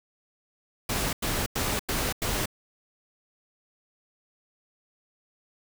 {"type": "noise bursts", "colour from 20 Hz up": "pink", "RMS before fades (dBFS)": -28, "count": 5, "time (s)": [0.89, 2.458], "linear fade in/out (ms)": 5, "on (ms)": 240, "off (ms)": 92, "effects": []}